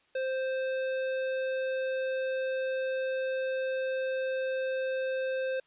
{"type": "tone with hard clipping", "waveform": "sine", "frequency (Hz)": 523.3, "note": "C5", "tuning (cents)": 0, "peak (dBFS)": -31, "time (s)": [0.15, 5.6], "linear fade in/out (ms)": 5, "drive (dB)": 13, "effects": ["white hiss -67 dBFS RMS until 5.66 s", "resampled to 8000 Hz"]}